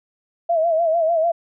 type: tone with vibrato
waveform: sine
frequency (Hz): 659.3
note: E5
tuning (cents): 0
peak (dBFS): -15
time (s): 0.49-1.32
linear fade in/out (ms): 10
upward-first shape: sine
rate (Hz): 6.7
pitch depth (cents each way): 81
effects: none